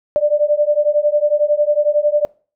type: beating tone pair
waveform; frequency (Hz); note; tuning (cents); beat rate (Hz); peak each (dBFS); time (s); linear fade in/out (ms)
sine; 587.3 / 598.3; D5 / D5; 0 / +32; 11; -15; 0.16-2.25; 0
effects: noise-tail reverb RT60 0.4 s tail -25 dB re dry